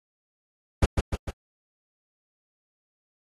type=noise with echo; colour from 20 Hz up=brown; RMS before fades=-18 dBFS; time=0.82-0.86 s; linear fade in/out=10 ms; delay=150 ms; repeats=3; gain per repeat=-4 dB; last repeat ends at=1.31 s; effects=AAC 32 kbps